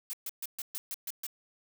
blue noise bursts, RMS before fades -37 dBFS, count 8, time 0.1-1.266 s, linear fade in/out 0 ms, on 32 ms, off 130 ms, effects none

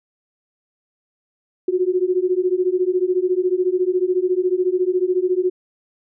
sine beating tone pair, 358.7 / 372.7 Hz, F4 / F#4, +46 / +13 cents, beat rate 14 Hz, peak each -19 dBFS, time 1.68-5.5 s, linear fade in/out 5 ms, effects none

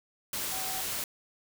sine tone in noise, 759 Hz, F#5, 44 cents sharp, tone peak -40 dBFS, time 0.52-0.81 s, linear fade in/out 2 ms, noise white, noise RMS -34 dBFS, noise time 0.33-1.04 s, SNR -9 dB, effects none

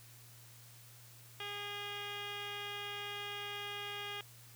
10% pulse tone with low-pass filter, 408.9 Hz, G#4, 27 cents flat, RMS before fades -43 dBFS, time 1.4-4.21 s, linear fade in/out 2 ms, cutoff 3400 Hz, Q 6.6, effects added 118 Hz sine -58 dBFS peak until 4.55 s + white hiss -59 dBFS RMS until 4.55 s

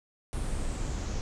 brown noise with low-pass filter sweep, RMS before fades -32 dBFS, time 0.33-1.21 s, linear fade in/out 0 ms, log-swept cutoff 9700 to 6200 Hz, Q 4.5, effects none

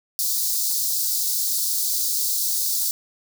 white high-pass noise, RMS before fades -23 dBFS, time 0.19-2.91 s, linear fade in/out 0 ms, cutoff 4100 Hz, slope 48 dB/octave, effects none

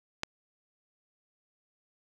click, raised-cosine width 0.2 ms, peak -13 dBFS, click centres 0.234 s, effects none

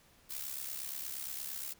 blue noise with amplitude modulation, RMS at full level -38 dBFS, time 0.29-1.74 s, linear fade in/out 20 ms, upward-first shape sine, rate 68.6 Hz, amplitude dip 70%, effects pink hiss -64 dBFS RMS until 1.79 s

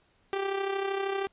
sawtooth tone with amplitude modulation, 392 Hz, G4, in tune, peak -22 dBFS, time 0.33-1.27 s, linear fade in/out 0 ms, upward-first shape sine, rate 32.9 Hz, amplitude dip 55%, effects pink hiss -67 dBFS RMS until 1.32 s + resampled to 8000 Hz

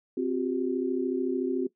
sine chord, C suspended fourth, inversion none, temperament equal with one note detuned, 261.6 / 358.4 / 392 Hz, C4 / F4 / G4, 0 / +45 / 0 cents, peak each -29 / -29 / -32 dBFS, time 0.17-1.67 s, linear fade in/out 5 ms, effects noise-tail reverb RT60 0.1 s tail -17 dB re dry

